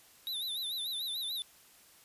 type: tone with vibrato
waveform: square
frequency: 3750 Hz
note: A#7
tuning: 10 cents sharp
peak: -35 dBFS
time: 0.27-1.42 s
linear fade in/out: 0 ms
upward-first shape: sine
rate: 6.8 Hz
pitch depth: 120 cents each way
effects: white hiss -60 dBFS RMS until 2.04 s + resampled to 32000 Hz